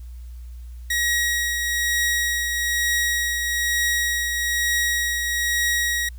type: tone with tremolo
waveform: sawtooth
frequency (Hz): 1900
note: A#6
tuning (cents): +33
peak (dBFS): -15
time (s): 0.9-6.09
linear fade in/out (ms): 5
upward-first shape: triangle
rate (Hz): 1.1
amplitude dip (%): 40
effects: added 60 Hz sine -34 dBFS peak until 6.18 s + white hiss -59 dBFS RMS until 6.18 s